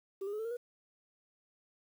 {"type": "tone with pitch steps", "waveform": "sine", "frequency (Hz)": [389.5, 406.7, 424.8, 443.6, 463.2, 483.7], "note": ["G4", "G#4", "G#4", "A4", "A#4", "B4"], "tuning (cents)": [-11, -36, 39, 14, -11, -36], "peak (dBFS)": -33, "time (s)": [0.21, 0.57], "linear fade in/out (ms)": 10, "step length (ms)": 60, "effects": ["tanh soft clip ceiling -34 dBFS", "10-bit"]}